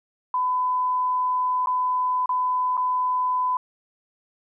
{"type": "tone with dropouts", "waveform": "sine", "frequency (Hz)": 1005, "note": "B5", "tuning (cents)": 30, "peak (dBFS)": -20, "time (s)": [0.34, 3.57], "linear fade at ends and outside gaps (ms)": 2, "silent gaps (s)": [[1.66, 1.671], [2.259, 2.292], [2.77, 2.776]], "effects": []}